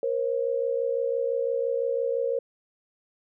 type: tone pair together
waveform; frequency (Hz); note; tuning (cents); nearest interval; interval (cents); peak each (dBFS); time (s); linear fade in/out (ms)
sine; 472.2 / 538.1; A#4 / C5; +22 / +48; major second; 226; -26 / -27; 0.03-2.39; 2
effects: none